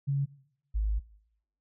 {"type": "tone pair in turn", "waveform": "sine", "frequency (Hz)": [139.5, 52.53], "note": ["C#3", "G#1"], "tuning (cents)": [11, 20], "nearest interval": "octave + perfect fourth", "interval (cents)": 1691, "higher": "first", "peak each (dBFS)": -25, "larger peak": "neither", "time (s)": [[0.07, 0.26], [0.74, 1]], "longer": "second", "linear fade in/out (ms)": 20, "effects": ["noise-tail reverb RT60 0.8 s tail -21 dB re dry"]}